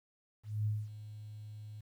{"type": "tone with ADSR envelope", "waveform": "sine", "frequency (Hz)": 106.3, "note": "G#2", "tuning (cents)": 41, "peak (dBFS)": -29, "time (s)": [0.43, 1.81], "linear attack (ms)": 230, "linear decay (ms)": 220, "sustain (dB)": -15, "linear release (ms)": 7, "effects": ["11-bit"]}